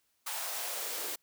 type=noise with high-pass filter sweep; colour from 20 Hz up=white; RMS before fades=-37 dBFS; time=0.26-1.16 s; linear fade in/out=10 ms; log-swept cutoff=860 to 380 Hz; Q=2.2; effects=white hiss -75 dBFS RMS until 1.22 s